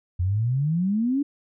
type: exponential sweep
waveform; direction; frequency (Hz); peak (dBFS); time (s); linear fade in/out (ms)
sine; up; 85.8 to 293.1; -20; 0.19-1.23; 10
effects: none